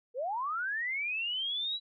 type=linear sweep; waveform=sine; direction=up; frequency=452 to 3951 Hz; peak=-31 dBFS; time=0.14-1.8 s; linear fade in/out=50 ms; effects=none